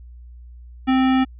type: tone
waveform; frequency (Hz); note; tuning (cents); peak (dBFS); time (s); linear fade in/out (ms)
square; 261.2; C4; -3; -15; 0.87-1.25; 20
effects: added 60 Hz sine -38 dBFS peak until 1.39 s + resampled to 8000 Hz